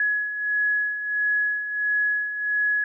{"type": "beating tone pair", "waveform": "sine", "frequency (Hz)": [1684, 1685.5], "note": ["G#6", "G#6"], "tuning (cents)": [24, 25], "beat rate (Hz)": 1.5, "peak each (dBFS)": [-29, -22], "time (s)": [0, 2.84], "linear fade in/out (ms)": 2, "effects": []}